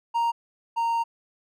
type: tone pair in turn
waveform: triangle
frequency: 932.3 / 925.3 Hz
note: A#5 / A#5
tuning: 0 / -13 cents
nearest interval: unison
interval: 13 cents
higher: first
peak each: -19 / -20 dBFS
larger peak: first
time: 0.14-0.32 / 0.76-1.04 s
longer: second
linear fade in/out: 20 ms
effects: none